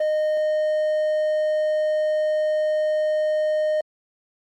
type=tone; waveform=triangle; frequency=615 Hz; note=D#5; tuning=20 cents flat; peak=-17 dBFS; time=0-3.81 s; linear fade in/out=5 ms; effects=Opus 24 kbps